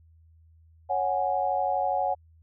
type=chord; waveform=sine; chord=C# suspended fourth; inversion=none; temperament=just; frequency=554.4 / 739.2 / 831.5 Hz; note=C#5 / F#5 / G#5; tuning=0 / -2 / +2 cents; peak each=-30 / -26 / -29 dBFS; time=0.89-2.15 s; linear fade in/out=20 ms; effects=added 81 Hz sine -54 dBFS peak until 2.42 s